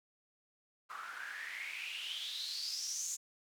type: noise with band-pass filter sweep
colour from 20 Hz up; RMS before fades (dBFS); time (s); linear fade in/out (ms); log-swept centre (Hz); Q
white; -42; 0.89-3.17; 20; 1200 to 7100; 7.7
effects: none